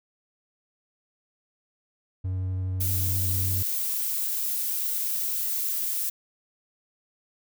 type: tone with vibrato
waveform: triangle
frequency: 93 Hz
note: F#2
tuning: 9 cents sharp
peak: -24 dBFS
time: 2.24-3.63 s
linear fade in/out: 10 ms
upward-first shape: triangle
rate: 12 Hz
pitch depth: 10 cents each way
type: noise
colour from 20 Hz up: violet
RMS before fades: -28 dBFS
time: 2.8-6.1 s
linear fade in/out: 10 ms
effects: none